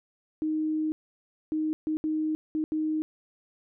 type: tone bursts at uneven times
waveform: sine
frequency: 311.1 Hz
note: D#4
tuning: in tune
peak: -25 dBFS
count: 6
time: 0.42-0.92 / 1.52-1.73 / 1.87-1.97 / 2.04-2.35 / 2.55-2.64 / 2.72-3.02 s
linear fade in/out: 0 ms
effects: none